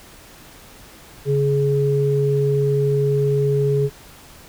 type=tone pair together; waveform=sine; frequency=140 / 419.5 Hz; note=C#3 / G#4; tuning=+18 / +17 cents; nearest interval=octave + perfect fifth; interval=1899 cents; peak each=-18 dBFS; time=1.25-3.9 s; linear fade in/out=50 ms; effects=pink hiss -44 dBFS RMS until 4.48 s